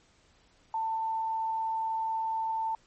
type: tone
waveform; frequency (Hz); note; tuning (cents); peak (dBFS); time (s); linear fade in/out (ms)
sine; 892; A5; +23; -28; 0.74-2.75; 2
effects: pink hiss -64 dBFS RMS until 2.86 s + MP3 32 kbps

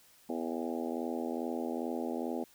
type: harmonic tone with a mistuned harmonic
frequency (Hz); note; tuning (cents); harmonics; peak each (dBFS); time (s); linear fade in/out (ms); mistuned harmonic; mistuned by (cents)
82.41; E2; 0; 3 / 4 / 5 / 6 / 7 / 8 / 9 / 10; -37 / -39 / -41 / -43 / -44 / -45 / -46 / -47; 0.29-2.44; 5; 9; +41
effects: white hiss -62 dBFS RMS until 2.54 s

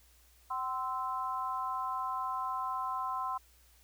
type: tone with amplitude modulation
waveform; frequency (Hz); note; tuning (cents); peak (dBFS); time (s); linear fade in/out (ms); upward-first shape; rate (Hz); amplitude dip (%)
sine; 1038; C6; -14; -28; 0.5-3.38; 10; sine; 276; 100
effects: added 60 Hz sine -63 dBFS peak until 3.83 s + white hiss -65 dBFS RMS until 3.83 s

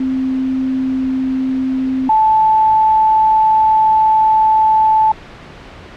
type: tone pair in turn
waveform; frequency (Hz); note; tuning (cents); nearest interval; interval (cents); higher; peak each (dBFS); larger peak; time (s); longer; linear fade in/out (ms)
sine; 261.6 / 872.8; C4 / A5; 0 / -14; octave + major sixth; 2086; second; -14 / -8; second; 0-2.09 / 2.09-5.12; second; 5
effects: pink hiss -35 dBFS RMS until 5.96 s + low-pass 3000 Hz 12 dB/octave

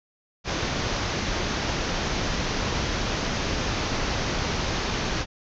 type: low-pass noise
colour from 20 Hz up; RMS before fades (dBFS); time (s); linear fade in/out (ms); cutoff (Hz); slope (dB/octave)
pink; -27; 0.44-5.26; 50; 6500; 96
effects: none

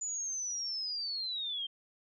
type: linear sweep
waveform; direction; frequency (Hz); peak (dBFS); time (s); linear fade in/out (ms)
sine; down; 7010 to 3136; -34; 0.01-1.67; 10
effects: none

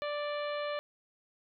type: harmonic tone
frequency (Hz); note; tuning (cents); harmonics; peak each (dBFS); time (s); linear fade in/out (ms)
587.3; D5; 0; 1 / 2 / 3 / 4 / 5 / 6 / 7; -34 / -40 / -44 / -46 / -48 / -50 / -51; 0.02-0.79; 0
effects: none

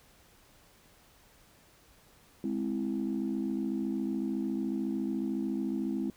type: chord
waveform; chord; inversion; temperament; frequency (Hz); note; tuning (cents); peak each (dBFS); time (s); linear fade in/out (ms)
sine; Ab augmented; none; equal; 207.7 / 261.6 / 329.6; Ab3 / C4 / E4; 0 / 0 / 0; -33 / -33 / -34; 2.44-6.1; 2
effects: tanh soft clip ceiling -23 dBFS + pink hiss -61 dBFS RMS until 6.16 s

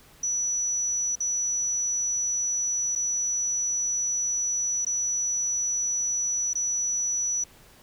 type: tone with dropouts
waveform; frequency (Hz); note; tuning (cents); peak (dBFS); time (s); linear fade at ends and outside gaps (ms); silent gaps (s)
sine; 5910; F#8; -3; -24; 0.23-7.44; 5; 1.155-1.203 / 2.953-2.958 / 4.85-4.865 / 6.534-6.553
effects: pink hiss -54 dBFS RMS until 7.82 s

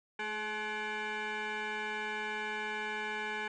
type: tone with frequency modulation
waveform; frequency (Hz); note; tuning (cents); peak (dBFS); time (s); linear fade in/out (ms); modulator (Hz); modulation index
sine; 424.4; G#4; +38; -32; 0.19-3.48; 5; 640; 3.4
effects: tanh soft clip ceiling -33 dBFS

